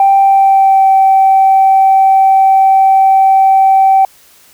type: tone with pitch glide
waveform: sine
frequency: 784 to 772.3 Hz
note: G5 to G5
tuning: 0 to -26 cents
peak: -3 dBFS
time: 0-4.05 s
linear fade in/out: 2 ms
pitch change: -26 cents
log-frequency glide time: 0.19-0.89 s
effects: tanh soft clip ceiling 0 dBFS + white hiss -44 dBFS RMS until 4.53 s